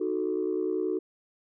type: chord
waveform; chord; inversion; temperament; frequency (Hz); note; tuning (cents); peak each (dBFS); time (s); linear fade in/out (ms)
sine; D# diminished; none; equal; 311.1 / 370 / 440; D#4 / F#4 / A4; 0 / 0 / 0; -31 / -28 / -31; 0-0.99; 10
effects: tanh soft clip ceiling -19 dBFS